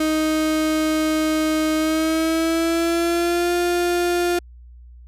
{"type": "tone with pitch glide", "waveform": "35% pulse", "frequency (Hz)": [312.2, 350.4], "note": ["D#4", "F4"], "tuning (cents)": [6, 6], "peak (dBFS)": -16, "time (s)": [0, 4.39], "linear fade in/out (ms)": 5, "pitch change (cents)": 200, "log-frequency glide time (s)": [1.76, 3.53], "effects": ["added 60 Hz sine -40 dBFS peak until 5.07 s", "resampled to 32000 Hz"]}